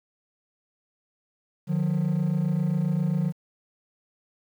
triangle tone pair together, 151.9 / 179.38 Hz, D#3 / F3, -41 / +47 cents, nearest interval minor third, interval 288 cents, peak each -22 dBFS, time 1.67-3.33 s, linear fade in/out 50 ms, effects tanh soft clip ceiling -16 dBFS + 9-bit

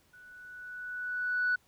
sine tone with level ramp, 1480 Hz, F#6, in tune, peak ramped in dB -52 to -23 dBFS, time 0.13-1.56 s, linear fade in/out 10 ms, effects tanh soft clip ceiling -22 dBFS + pink hiss -67 dBFS RMS until 1.67 s

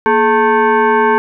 sine tone with frequency modulation, 235.2 Hz, A#3, 16 cents sharp, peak -8 dBFS, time 0.06-1.18 s, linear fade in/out 0 ms, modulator 660 Hz, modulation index 1.9, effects none

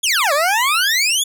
20% pulse exponential two-way sweep, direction down then up, 3520 to 550 to 3520 Hz, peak -9 dBFS, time 0.03-1.24 s, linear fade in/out 10 ms, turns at 0.33 s, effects none

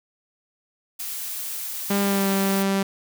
blue noise, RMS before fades -31 dBFS, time 0.99-2.63 s, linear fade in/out 10 ms
sawtooth tone with pitch glide, 200 to 195.32 Hz, G3 to G3, +35 to -6 cents, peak -16 dBFS, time 1.9-2.83 s, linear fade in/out 5 ms, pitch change -41 cents, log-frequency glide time 2.02-2.28 s
effects none

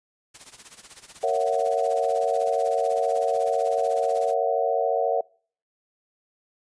white noise with tremolo, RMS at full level -42 dBFS, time 0.34-4.34 s, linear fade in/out 10 ms, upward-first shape sine, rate 16 Hz, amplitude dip 80%
sine chord, F# dominant seventh, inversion first, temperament just, 462.5 / 555 / 666 / 740 Hz, A#4 / C#5 / E5 / F#5, -14 / +2 / +18 / 0 cents, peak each -26 dBFS, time 1.23-5.21 s, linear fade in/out 5 ms
effects noise-tail reverb RT60 0.5 s tail -26 dB re dry + resampled to 22050 Hz

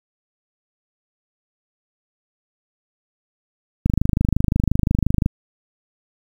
click train, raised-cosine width 5 ms, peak -4 dBFS, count 37, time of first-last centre 3.86-5.261 s, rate 25.7 Hz, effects 7-bit

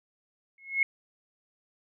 sine tone with exponential growth, 2173 Hz, C#7, 35 cents flat, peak -18 dBFS, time 0.58-0.83 s, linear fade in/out 2 ms, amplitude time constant 54 ms, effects none

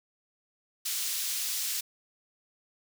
pink high-pass noise, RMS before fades -32 dBFS, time 0.85-1.81 s, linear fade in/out 10 ms, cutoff 4100 Hz, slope 12 dB/octave, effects none

